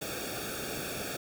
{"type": "noise with comb filter", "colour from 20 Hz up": "pink", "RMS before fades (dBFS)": -37, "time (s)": [0.01, 1.17], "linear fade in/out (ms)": 10, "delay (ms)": 0.99, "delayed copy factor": -0.95, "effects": []}